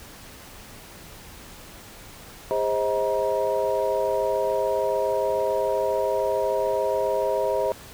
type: tone cluster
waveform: sine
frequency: 407.5 / 527 / 634 / 949 Hz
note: G#4 / C5 / D#5 / A#5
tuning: -33 / +12 / +32 / +31 cents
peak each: -27 / -25 / -25 / -29 dBFS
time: 2.51-7.72 s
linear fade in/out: 0 ms
effects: tanh soft clip ceiling -10 dBFS + pink hiss -44 dBFS RMS until 7.93 s